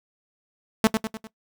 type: tone with echo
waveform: sawtooth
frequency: 220 Hz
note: A3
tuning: in tune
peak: -10 dBFS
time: 0.84-0.87 s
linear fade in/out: 0 ms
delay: 100 ms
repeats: 4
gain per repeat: -6 dB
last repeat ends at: 1.27 s
effects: noise-tail reverb RT60 0.1 s tail -19 dB re dry